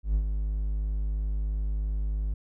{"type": "tone with ADSR envelope", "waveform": "triangle", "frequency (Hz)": 51.5, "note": "G#1", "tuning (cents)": -14, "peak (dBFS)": -18, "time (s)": [0.03, 2.34], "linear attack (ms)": 120, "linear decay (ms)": 76, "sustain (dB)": -6, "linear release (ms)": 6, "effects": []}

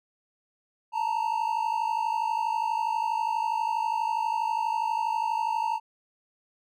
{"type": "tone pair together", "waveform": "triangle", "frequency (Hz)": [880, 932.3], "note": ["A5", "A#5"], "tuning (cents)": [0, 0], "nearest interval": "minor second", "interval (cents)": 100, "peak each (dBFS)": -26, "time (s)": [0.92, 5.8], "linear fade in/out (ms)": 50, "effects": []}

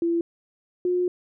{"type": "tone pair in turn", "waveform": "sine", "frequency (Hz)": [338, 358.9], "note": ["E4", "F4"], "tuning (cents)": [43, 47], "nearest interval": "minor second", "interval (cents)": 104, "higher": "second", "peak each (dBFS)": -20, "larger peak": "neither", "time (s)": [[0.02, 0.21], [0.85, 1.08]], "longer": "second", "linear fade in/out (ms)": 2, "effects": []}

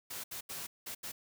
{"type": "noise bursts at uneven times", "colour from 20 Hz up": "white", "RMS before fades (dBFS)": -42, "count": 5, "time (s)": [[0.1, 0.24], [0.31, 0.41], [0.49, 0.67], [0.86, 0.95], [1.03, 1.12]], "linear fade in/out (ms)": 10, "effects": []}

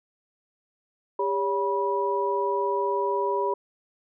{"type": "tone cluster", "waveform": "sine", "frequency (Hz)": [400.2, 564, 974], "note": ["G4", "C#5", "B5"], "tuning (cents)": [36, 30, -24], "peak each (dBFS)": [-26, -31, -26], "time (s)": [1.19, 3.54], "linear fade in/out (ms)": 5, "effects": []}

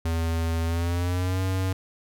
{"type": "tone with pitch glide", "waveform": "square", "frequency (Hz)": [82.41, 94.12], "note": ["E2", "F#2"], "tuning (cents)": [0, 30], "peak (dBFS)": -24, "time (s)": [0.05, 1.73], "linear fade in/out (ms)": 5, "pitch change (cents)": 230, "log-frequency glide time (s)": [0.64, 1.42], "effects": []}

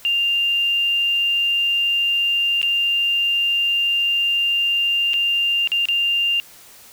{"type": "tone with dropouts", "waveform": "sine", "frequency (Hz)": 2794, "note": "F7", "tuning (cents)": 0, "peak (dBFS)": -16, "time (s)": [0.05, 6.4], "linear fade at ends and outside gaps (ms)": 0, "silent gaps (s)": [[2.616, 2.629], [5.134, 5.14], [5.674, 5.718], [5.855, 5.886]], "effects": ["white hiss -45 dBFS RMS until 6.92 s"]}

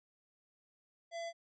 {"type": "tone", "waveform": "square", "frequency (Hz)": 674, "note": "E5", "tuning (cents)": 38, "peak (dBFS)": -40, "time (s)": [1.11, 1.33], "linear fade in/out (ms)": 50, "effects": ["resampled to 16000 Hz"]}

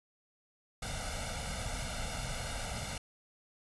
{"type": "noise with comb filter", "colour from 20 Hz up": "pink", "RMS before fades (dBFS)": -38, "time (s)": [0.82, 2.98], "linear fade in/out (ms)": 5, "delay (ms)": 1.4, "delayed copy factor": 1, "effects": ["resampled to 24000 Hz"]}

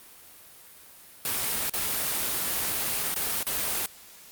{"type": "noise with dropouts", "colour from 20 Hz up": "white", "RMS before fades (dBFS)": -28, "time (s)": [1.25, 3.86], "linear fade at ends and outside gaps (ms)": 2, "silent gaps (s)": [[1.697, 1.736], [3.143, 3.16], [3.43, 3.466]], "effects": ["white hiss -50 dBFS RMS until 4.31 s", "Opus 32 kbps"]}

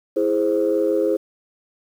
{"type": "chord", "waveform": "sine", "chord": "E augmented", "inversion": "none", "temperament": "equal", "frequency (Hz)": [329.6, 415.3, 523.3], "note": ["E4", "G#4", "B#4"], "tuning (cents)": [0, 0, 0], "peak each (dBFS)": [-21, -20, -20], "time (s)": [0.16, 1.17], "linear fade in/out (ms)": 10, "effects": ["tanh soft clip ceiling -9 dBFS", "8-bit"]}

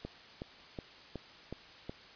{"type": "click train", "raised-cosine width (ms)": 2, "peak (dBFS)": -26, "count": 6, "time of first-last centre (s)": [0.05, 1.895], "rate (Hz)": 2.71, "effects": ["white hiss -54 dBFS RMS until 2.15 s", "resampled to 11025 Hz"]}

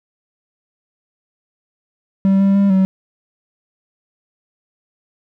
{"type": "tone with pitch steps", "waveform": "triangle", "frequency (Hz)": [193.9, 196.3, 198.8, 190.1], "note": ["G3", "G3", "G3", "F#3"], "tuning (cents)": [-19, 3, 25, 47], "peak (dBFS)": -8, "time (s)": [2.25, 2.85], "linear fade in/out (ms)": 0, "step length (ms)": 150, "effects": []}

